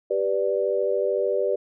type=chord; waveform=sine; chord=G major; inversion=none; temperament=equal; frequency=392 / 493.9 / 587.3 Hz; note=G4 / B4 / D5; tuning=0 / 0 / 0 cents; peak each=-25 dBFS; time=0.1-1.56 s; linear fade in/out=10 ms; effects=none